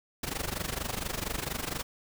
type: noise with amplitude modulation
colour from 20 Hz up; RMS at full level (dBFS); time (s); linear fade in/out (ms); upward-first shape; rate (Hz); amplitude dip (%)
pink; -31; 0.23-1.83; 5; sine; 24.3; 85
effects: none